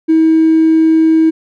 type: tone with hard clipping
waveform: triangle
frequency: 320.7 Hz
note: E4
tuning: 48 cents flat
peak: -6 dBFS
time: 0.08-1.31 s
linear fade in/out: 20 ms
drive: 3 dB
effects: none